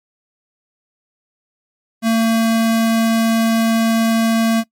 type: tone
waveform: square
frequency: 226.2 Hz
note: A3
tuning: 48 cents sharp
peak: -13 dBFS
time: 2.02-4.64 s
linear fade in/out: 50 ms
effects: noise-tail reverb RT60 0.1 s tail -22 dB re dry + MP3 64 kbps